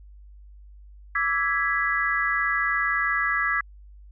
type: chord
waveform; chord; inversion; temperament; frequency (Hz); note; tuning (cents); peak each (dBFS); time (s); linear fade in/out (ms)
sine; E dominant seventh; third; equal with one note detuned; 1159.2 / 1318.5 / 1661.2 / 1975.5; D6 / E6 / G#6 / B6; -23 / 0 / 0 / 0; -29 / -29 / -25 / -26; 1.15-3.61; 5
effects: added 50 Hz sine -44 dBFS peak until 4.11 s